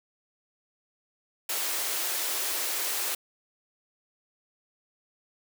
white high-pass noise, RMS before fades -30 dBFS, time 1.49-3.15 s, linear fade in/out 5 ms, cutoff 310 Hz, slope 48 dB/octave, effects none

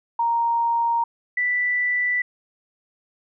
sine tone pair in turn, 932.3 / 1975.5 Hz, A#5 / B6, 0 / 0 cents, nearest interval octave + minor second, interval 1300 cents, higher second, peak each -18 / -19 dBFS, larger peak first, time 0.19-1.04 / 1.37-2.22 s, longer neither, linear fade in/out 5 ms, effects none

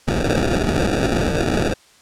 white noise with sample-and-hold, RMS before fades -19 dBFS, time 0.07-1.74 s, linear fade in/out 10 ms, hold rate 1050 Hz, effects white hiss -51 dBFS RMS until 2.01 s + low-pass 8000 Hz 12 dB/octave

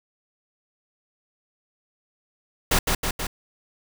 pink noise with echo, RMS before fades -19 dBFS, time 2.71-2.79 s, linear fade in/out 5 ms, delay 160 ms, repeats 3, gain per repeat -3 dB, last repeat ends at 3.27 s, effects none

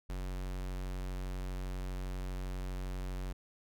square tone, 46.25 Hz, F#1, in tune, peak -37 dBFS, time 0.09-3.33 s, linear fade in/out 10 ms, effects none

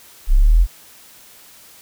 sine exponential sweep, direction up, 30.87 to 45.68 Hz, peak -8 dBFS, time 0.27-0.67 s, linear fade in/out 50 ms, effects white hiss -45 dBFS RMS until 1.81 s

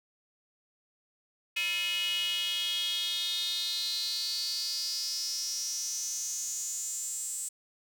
square tone with high-pass filter sweep, 194.5 Hz, G3, 13 cents flat, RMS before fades -33 dBFS, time 1.56-7.49 s, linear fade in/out 10 ms, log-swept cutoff 2600 to 8000 Hz, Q 7.7, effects none

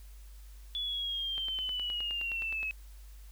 sine linear sweep, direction down, 3435 to 2558 Hz, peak -32 dBFS, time 0.75-2.71 s, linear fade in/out 0 ms
click train, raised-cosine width 0.3 ms, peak -29 dBFS, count 13, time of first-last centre 1.38-2.63 s, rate 9.6 Hz
effects added 50 Hz sine -47 dBFS peak until 3.31 s + white hiss -62 dBFS RMS until 3.31 s

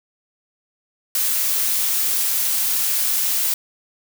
blue noise, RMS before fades -20 dBFS, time 1.15-3.54 s, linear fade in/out 2 ms, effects none

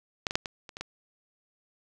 clicks, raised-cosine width 0.2 ms, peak -10 / -15 / -6 / -17 / -26 / -22 / -17 dBFS, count 7, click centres 0.268 / 0.309 / 0.355 / 0.458 / 0.692 / 0.769 / 0.81 s, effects none

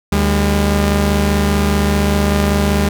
sawtooth tone pair together, 75.63 / 201.9 Hz, D#2 / G#3, -49 / -49 cents, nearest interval octave + perfect fourth, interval 1700 cents, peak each -11 dBFS, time 0.12-2.89 s, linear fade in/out 5 ms, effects none

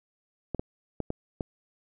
clicks, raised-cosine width 2 ms, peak -17 dBFS, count 5, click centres 0.547 / 0.595 / 1.003 / 1.104 / 1.408 s, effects none

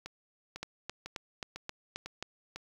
two click trains, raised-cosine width 0.2 ms, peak -24 / -20 dBFS, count 6 / 7, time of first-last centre 0.06-2.56 / 0.63-2.226 s, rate 2 / 3.76 Hz, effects 8-bit

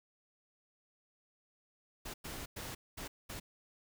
pink noise bursts at uneven times, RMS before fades -44 dBFS, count 5, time 2.05-2.14 / 2.24-2.46 / 2.56-2.75 / 2.97-3.08 / 3.29-3.4 s, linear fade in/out 10 ms, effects none

